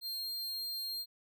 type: tone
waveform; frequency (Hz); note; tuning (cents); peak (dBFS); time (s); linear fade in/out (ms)
45% pulse; 4201; C8; +6; -36; 0.01-1.06; 50
effects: none